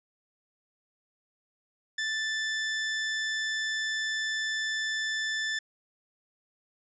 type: tone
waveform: sawtooth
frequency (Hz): 1760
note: A6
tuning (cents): 0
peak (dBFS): -25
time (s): 1.98-5.59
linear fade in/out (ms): 5
effects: resampled to 16000 Hz